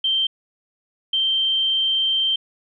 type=tone pair in turn; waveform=sine; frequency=3136 / 3136 Hz; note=G7 / G7; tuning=0 / 0 cents; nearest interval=unison; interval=0 cents; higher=neither; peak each=-17 dBFS; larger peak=neither; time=0.04-0.27 / 1.13-2.36 s; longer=second; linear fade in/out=5 ms; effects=none